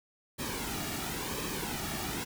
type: noise with flanger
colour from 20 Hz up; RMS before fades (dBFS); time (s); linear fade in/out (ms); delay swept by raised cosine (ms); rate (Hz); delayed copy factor
pink; -36; 0.38-2.25; 20; 1.4 to 1.98; 0.96; -0.6
effects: none